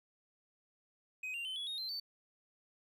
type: tone with pitch steps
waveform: triangle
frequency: 2517 / 2777 / 3063 / 3379 / 3728 / 4113 / 4537 Hz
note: D#7 / F7 / G7 / G#7 / A#7 / C8 / C#8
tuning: +19 / -10 / -41 / +29 / -1 / -30 / +39 cents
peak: -37 dBFS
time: 1.23-2 s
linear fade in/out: 5 ms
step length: 110 ms
effects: none